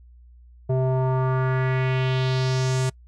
square tone with low-pass filter sweep, 130 Hz, C3, 11 cents flat, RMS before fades -22 dBFS, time 0.69-2.9 s, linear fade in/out 10 ms, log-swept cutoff 570 to 8400 Hz, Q 2.3, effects noise-tail reverb RT60 0.1 s tail -26 dB re dry + added 60 Hz sine -46 dBFS peak until 3.07 s

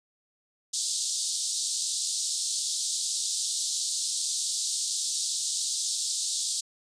white band-pass noise, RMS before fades -30 dBFS, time 0.73-6.61 s, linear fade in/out 10 ms, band 3700 to 9100 Hz, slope 48 dB/octave, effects resampled to 22050 Hz

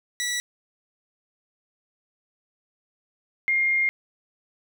15% pulse / sine tone pair in turn, 1953 / 2123 Hz, B6 / C7, -20 / +25 cents, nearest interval minor second, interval 145 cents, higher second, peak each -19 dBFS, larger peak neither, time 0.2-0.4 / 3.48-3.89 s, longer second, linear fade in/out 0 ms, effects none

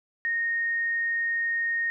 sine tone, 1854 Hz, A#6, 10 cents flat, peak -24 dBFS, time 0.25-1.9 s, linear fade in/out 0 ms, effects none

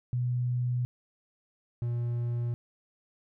sine / triangle tone pair in turn, 123.47 / 119.4 Hz, B2 / A#2, 0 / +42 cents, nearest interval minor second, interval 58 cents, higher first, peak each -26 dBFS, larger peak neither, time 0.13-0.85 / 1.82-2.54 s, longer neither, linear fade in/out 0 ms, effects none

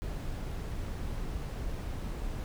brown noise, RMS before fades -36 dBFS, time 0.02-2.44 s, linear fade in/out 0 ms, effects none

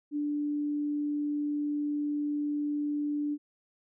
sine tone, 293.7 Hz, D4, in tune, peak -28 dBFS, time 0.11-3.38 s, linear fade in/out 50 ms, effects none

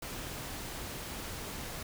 pink noise, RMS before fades -41 dBFS, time 0.02-1.83 s, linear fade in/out 5 ms, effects none

